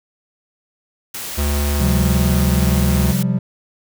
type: noise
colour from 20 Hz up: white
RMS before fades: -28 dBFS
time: 1.14-3.23 s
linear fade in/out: 5 ms
type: tone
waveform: square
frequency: 72.4 Hz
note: D2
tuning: 24 cents flat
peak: -17 dBFS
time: 1.37-3.13 s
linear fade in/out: 20 ms
type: chord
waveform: triangle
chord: C suspended fourth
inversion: none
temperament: equal with one note detuned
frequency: 130.81 / 176.75 / 196 Hz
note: C3 / F3 / G3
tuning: 0 / +21 / 0 cents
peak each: -18 dBFS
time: 1.8-3.39 s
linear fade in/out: 5 ms
effects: none